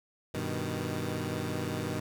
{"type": "chord", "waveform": "15% pulse", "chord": "G augmented", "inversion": "none", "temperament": "equal", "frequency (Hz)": [98, 123.47, 155.56], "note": ["G2", "B2", "D#3"], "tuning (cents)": [0, 0, 0], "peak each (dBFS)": -30, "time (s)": [0.34, 2], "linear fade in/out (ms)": 5, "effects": []}